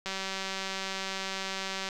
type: click train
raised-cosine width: 0.2 ms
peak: -17 dBFS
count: 352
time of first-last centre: 0.06-1.888 s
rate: 192 Hz
effects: none